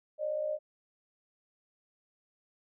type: tone pair together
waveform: sine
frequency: 551.9 / 609 Hz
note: C#5 / D#5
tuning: -8 / -37 cents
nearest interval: major second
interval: 171 cents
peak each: -38 / -31 dBFS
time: 0.18-0.59 s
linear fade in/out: 50 ms
effects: none